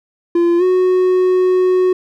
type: tone with pitch glide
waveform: triangle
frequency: 343.4 to 368 Hz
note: F4 to F#4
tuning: -29 to -9 cents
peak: -8 dBFS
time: 0.35-1.93 s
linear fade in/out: 5 ms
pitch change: +120 cents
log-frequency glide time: 0.58-0.63 s
effects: none